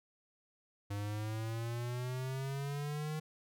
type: exponential sweep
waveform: square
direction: up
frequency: 100.7 to 155.9 Hz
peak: -37 dBFS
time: 0.9-3.2 s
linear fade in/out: 10 ms
effects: none